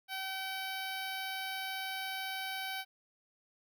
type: tone with notch filter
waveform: 10% pulse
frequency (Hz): 766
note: G5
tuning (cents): -40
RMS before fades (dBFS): -39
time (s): 0.08-2.85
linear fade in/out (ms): 50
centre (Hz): 7600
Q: 1.2
effects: none